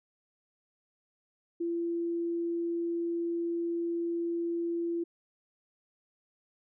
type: tone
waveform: sine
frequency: 339.5 Hz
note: F4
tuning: 49 cents flat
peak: -29 dBFS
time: 1.6-5.04 s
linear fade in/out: 10 ms
effects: none